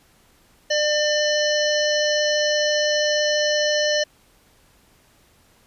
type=harmonic tone; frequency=599 Hz; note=D5; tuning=34 cents sharp; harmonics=1 / 3 / 5 / 7 / 9 / 10; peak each=-20 / -25 / -27 / -28 / -30 / -30 dBFS; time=0.7-4.04 s; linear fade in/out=10 ms; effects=pink hiss -57 dBFS RMS until 5.66 s + resampled to 32000 Hz